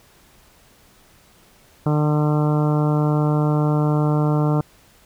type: harmonic tone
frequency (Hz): 150.2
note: D3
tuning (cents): +39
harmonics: 1 / 2 / 3 / 4 / 5 / 6 / 7 / 8 / 9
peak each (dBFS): -17 / -23 / -27 / -29 / -31 / -33 / -34 / -35 / -36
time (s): 1.86-4.61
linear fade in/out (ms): 2
effects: pink hiss -53 dBFS RMS until 5.05 s